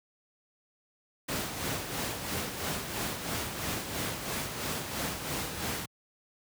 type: noise with tremolo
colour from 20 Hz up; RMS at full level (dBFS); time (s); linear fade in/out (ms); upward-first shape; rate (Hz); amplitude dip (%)
pink; -32; 1.28-5.86; 10; sine; 3; 50
effects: high-pass 80 Hz 12 dB/octave